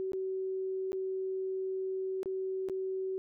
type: tone with dropouts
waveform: sine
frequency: 379.1 Hz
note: F#4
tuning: 42 cents sharp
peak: -32 dBFS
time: 0-3.18 s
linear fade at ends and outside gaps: 0 ms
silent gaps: 0.12-0.133 / 0.92-0.93 / 2.231-2.258 / 2.687-2.697 s
effects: none